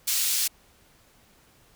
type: high-pass noise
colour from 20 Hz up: pink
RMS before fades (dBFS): -25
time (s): 0.07-0.48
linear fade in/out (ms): 10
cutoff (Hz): 4300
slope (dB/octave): 12
effects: pink hiss -59 dBFS RMS until 1.75 s